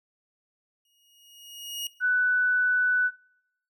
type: tone with exponential growth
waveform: sawtooth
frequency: 2875 Hz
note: F7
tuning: 50 cents sharp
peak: -25 dBFS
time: 0.85-1.87 s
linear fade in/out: 2 ms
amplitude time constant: 220 ms
type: tone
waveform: sine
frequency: 1491 Hz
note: F#6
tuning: 13 cents sharp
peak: -20 dBFS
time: 2-3.11 s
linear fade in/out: 50 ms
effects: noise-tail reverb RT60 0.7 s tail -20 dB re dry